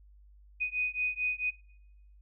sine beating tone pair, 2489 / 2493.5 Hz, D#7 / D#7, 0 / +3 cents, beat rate 4.5 Hz, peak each -32 / -33 dBFS, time 0.6-1.51 s, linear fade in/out 20 ms, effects noise-tail reverb RT60 0.9 s tail -24 dB re dry + added 50 Hz sine -54 dBFS peak until 2.21 s

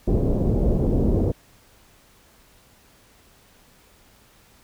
pink low-pass noise, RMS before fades -20 dBFS, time 0.07-1.32 s, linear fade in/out 10 ms, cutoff 520 Hz, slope 24 dB/octave, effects pink hiss -55 dBFS RMS until 4.63 s

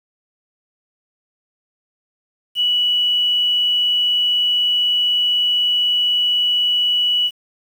sine tone with quantisation, 2944 Hz, F#7, 9 cents flat, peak -14 dBFS, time 2.55-7.31 s, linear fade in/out 50 ms, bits 7, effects none

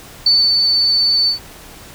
sine tone with ADSR envelope, 4508 Hz, C#8, 28 cents sharp, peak -8 dBFS, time 0.26-1.39 s, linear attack 4 ms, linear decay 250 ms, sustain -3 dB, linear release 110 ms, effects pink hiss -38 dBFS RMS until 1.94 s

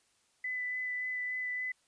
sine tone with vibrato, 2000 Hz, B6, 21 cents sharp, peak -33 dBFS, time 0.44-1.72 s, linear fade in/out 5 ms, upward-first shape sine, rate 3.5 Hz, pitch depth 10 cents each way, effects white hiss -71 dBFS RMS until 1.87 s + resampled to 22050 Hz

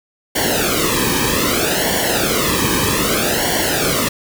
pink noise with flanger, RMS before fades -17 dBFS, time 0.35-4.09 s, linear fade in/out 10 ms, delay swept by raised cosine 0.79 to 1.46 ms, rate 0.63 Hz, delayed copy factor -0.85, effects none

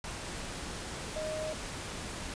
sine tone in noise, 622.3 Hz, D#5, in tune, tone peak -34 dBFS, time 1.16-1.53 s, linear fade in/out 2 ms, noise pink, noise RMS -40 dBFS, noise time 0.04-2.34 s, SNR +3 dB, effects resampled to 22050 Hz

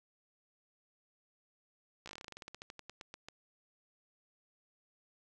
slowing click train, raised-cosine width 0.2 ms, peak -29 dBFS, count 22, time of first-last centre 2.06-3.285 s, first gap 15 ms, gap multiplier 1.12, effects none

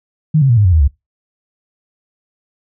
sine tone with pitch steps, 154.8 / 135.54 / 118.68 / 103.92 / 90.99 / 79.67 / 69.76 Hz, D#3 / C#3 / A#2 / G#2 / F#2 / D#2 / C#2, -9 / -39 / +31 / +2 / -28 / +42 / +12 cents, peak -7 dBFS, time 0.34-0.879 s, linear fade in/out 10 ms, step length 77 ms, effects noise-tail reverb RT60 0.2 s tail -23 dB re dry

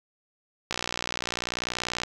click train, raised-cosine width 0.2 ms, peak -11 dBFS, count 81, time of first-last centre 0.71-2.035 s, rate 60.4 Hz, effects none

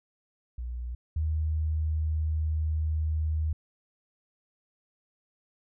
sine tone pair in turn, 60.7 / 78.11 Hz, B1 / D#2, -29 / +7 cents, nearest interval major third, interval 436 cents, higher second, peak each -32 / -25 dBFS, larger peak second, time 0.58-0.95 / 1.16-3.53 s, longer second, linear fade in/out 5 ms, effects none

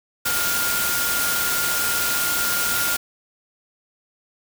sine tone in noise, 1411 Hz, F6, 17 cents sharp, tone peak -25 dBFS, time 0.25-2.97 s, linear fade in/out 10 ms, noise white, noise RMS -23 dBFS, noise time 0.25-2.97 s, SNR -5 dB, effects none

